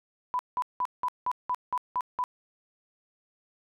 sine tone bursts, 995 Hz, B5, 13 cents sharp, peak -25 dBFS, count 9, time 0.34-2.239 s, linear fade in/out 0 ms, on 51 ms, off 180 ms, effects none

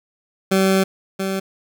20% pulse tone pair in turn, 191.5 / 192.44 Hz, G3 / G3, -40 / -32 cents, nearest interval unison, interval 8 cents, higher second, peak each -9 / -16 dBFS, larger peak first, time 0.51-0.84 / 1.19-1.4 s, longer first, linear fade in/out 10 ms, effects none

